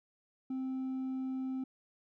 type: tone with hard clipping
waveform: sine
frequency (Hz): 261.6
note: C4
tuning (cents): 0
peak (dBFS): -35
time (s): 0.5-1.64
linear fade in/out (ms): 5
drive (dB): 2
effects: none